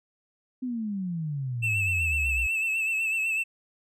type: exponential sweep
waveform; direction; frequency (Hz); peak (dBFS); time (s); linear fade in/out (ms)
sine; down; 260 to 58; -28; 0.62-2.47; 10
type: tone with vibrato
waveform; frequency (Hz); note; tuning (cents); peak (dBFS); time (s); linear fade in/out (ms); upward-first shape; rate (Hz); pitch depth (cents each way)
triangle; 2637; E7; 0; -23; 1.62-3.44; 20; sine; 8; 45
effects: none